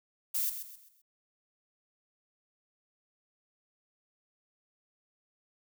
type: noise with echo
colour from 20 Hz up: violet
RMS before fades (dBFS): -31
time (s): 0.34-0.5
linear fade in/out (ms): 10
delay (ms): 130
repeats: 4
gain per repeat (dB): -9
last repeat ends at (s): 1.02
effects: none